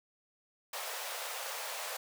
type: high-pass noise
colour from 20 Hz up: pink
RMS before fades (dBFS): -40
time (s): 0.73-1.97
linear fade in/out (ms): 5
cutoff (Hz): 500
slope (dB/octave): 48
effects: none